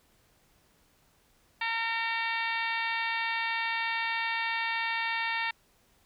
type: harmonic tone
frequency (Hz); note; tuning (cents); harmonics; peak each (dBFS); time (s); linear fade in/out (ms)
456.8; A#4; -35; 2 / 3 / 4 / 5 / 6 / 7 / 8 / 9 / 10; -34 / -41 / -33 / -35 / -37 / -46 / -40 / -49 / -48; 1.61-5.51; 5
effects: pink hiss -66 dBFS RMS until 6.05 s